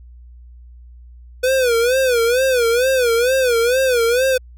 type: tone with vibrato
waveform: square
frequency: 493.9 Hz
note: B4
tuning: in tune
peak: -14 dBFS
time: 1.43-4.38 s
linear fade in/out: 10 ms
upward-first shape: sine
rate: 2.2 Hz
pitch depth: 130 cents each way
effects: added 60 Hz sine -38 dBFS peak until 4.57 s